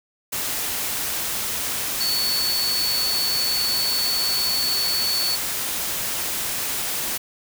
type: tone in noise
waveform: sine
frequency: 4444 Hz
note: C#8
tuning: 4 cents sharp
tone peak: -21 dBFS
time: 2-5.36 s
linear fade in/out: 10 ms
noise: white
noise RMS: -26 dBFS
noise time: 0.32-7.18 s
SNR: +2 dB
effects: none